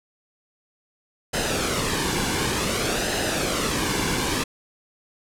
pink noise with flanger, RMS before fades -24 dBFS, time 1.33-4.44 s, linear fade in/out 10 ms, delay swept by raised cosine 0.87 to 1.6 ms, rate 0.55 Hz, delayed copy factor -0.55, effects low-pass 10000 Hz 12 dB/octave

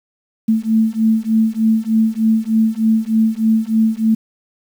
sine beating tone pair, 220 / 223.3 Hz, A3 / A3, 0 / +26 cents, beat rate 3.3 Hz, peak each -15 dBFS, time 0.48-4.15 s, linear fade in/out 10 ms, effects 7-bit

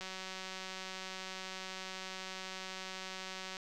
click train, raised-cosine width 0.2 ms, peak -26 dBFS, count 670, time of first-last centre 0.01-3.569 s, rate 188 Hz, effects none

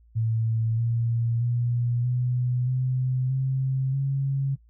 sine tone with pitch steps, 112.7 / 116.41 / 120.23 / 124.18 / 128.27 / 132.48 / 136.84 Hz, A2 / A#2 / B2 / B2 / C3 / C3 / C#3, +42 / -2 / -46 / +10 / -34 / +22 / -22 cents, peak -22 dBFS, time 0.15-4.56 s, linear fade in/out 20 ms, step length 630 ms, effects noise-tail reverb RT60 0.1 s tail -19 dB re dry + added 57 Hz sine -53 dBFS peak until 4.69 s

